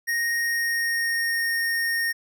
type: tone with pitch glide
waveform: square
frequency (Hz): 1864.7 to 1845.4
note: A#6 to A#6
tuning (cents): 0 to -18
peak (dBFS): -23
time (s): 0.07-2.13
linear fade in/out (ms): 20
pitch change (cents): -18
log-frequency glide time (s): 0.35-1.53
effects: none